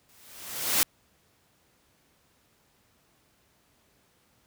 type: noise with exponential growth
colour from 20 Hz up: white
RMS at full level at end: -21 dBFS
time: 0.09-0.83 s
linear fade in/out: 0 ms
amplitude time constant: 160 ms
effects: pink hiss -66 dBFS RMS until 4.46 s + high-pass 60 Hz 12 dB/octave